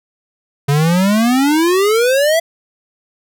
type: exponential sweep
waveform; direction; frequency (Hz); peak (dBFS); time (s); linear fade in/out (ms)
square; up; 138.59 to 675; -11; 0.68-2.4; 10
effects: none